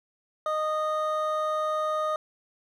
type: tone pair together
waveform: triangle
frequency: 618 / 1237.5 Hz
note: D#5 / D#6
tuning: -12 / -10 cents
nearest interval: octave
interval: 1202 cents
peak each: -26 dBFS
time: 0.46-2.16 s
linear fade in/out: 2 ms
effects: none